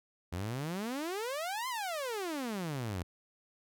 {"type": "exponential two-way sweep", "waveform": "sawtooth", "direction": "up then down", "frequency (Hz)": [82.41, 1059, 82.41], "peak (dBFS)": -31, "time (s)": [0.32, 3.03], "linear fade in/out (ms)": 10, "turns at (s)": 1.68, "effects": []}